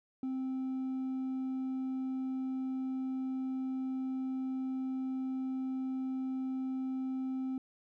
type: tone with hard clipping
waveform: sine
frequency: 261.6 Hz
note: C4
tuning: in tune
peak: -34 dBFS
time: 0.23-7.58 s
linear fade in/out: 2 ms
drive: 2 dB
effects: none